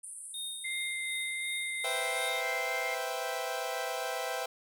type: band-pass noise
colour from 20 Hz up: white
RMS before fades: -45 dBFS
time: 0.03-2.29 s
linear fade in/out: 10 ms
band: 8700 to 10000 Hz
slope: 96 dB/octave
type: tone with tremolo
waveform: square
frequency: 3693 Hz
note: A#7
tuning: 17 cents flat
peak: -37 dBFS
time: 0.34-2.41 s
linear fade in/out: 2 ms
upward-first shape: sine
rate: 2.7 Hz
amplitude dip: 55%
type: tone with vibrato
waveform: sine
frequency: 2093 Hz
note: C7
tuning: in tune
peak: -34 dBFS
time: 0.64-2.95 s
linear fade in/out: 10 ms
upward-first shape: triangle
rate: 1.4 Hz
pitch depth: 10 cents each way
type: chord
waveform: sawtooth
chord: C major seventh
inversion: third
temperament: equal with one note detuned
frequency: 493.9 / 521.4 / 659.3 / 784 Hz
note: B4 / C5 / E5 / G5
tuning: 0 / -6 / 0 / 0 cents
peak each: -36 / -36 / -34 / -34 dBFS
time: 1.84-4.46 s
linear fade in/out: 5 ms
effects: none